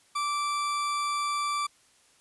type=tone; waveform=40% pulse; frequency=1167 Hz; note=D6; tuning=11 cents flat; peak=-26 dBFS; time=0.15-1.67 s; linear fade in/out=10 ms; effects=white hiss -62 dBFS RMS until 2.2 s + resampled to 24000 Hz